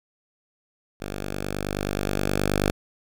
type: tone with level ramp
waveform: 5% pulse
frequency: 49.45 Hz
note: G1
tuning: 16 cents sharp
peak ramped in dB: -20 to -9 dBFS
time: 1-2.71 s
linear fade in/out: 10 ms
effects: none